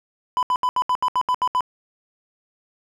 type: tone bursts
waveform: triangle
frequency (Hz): 1001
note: B5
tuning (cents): +23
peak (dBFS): -15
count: 10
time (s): 0.37-1.607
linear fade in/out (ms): 0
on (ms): 58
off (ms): 73
effects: none